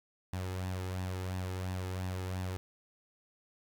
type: tone with flanger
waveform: sawtooth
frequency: 92.5 Hz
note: F#2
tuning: in tune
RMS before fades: -37 dBFS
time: 0.33-2.57 s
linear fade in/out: 0 ms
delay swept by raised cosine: 1.1 to 2.4 ms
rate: 2.9 Hz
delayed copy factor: +0.5
effects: none